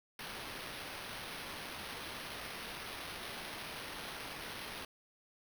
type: noise with sample-and-hold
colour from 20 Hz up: white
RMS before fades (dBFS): -45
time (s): 0.19-4.85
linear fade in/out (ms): 2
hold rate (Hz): 7350
effects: none